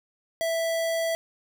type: tone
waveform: square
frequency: 659.3 Hz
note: E5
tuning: in tune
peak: -25 dBFS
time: 0.41-1.15 s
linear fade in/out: 0 ms
effects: none